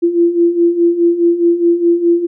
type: beating tone pair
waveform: sine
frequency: 339 / 343.8 Hz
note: E4 / F4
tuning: +49 / -27 cents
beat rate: 4.8 Hz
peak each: -15 / -10 dBFS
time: 0.02-2.27 s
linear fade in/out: 20 ms
effects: none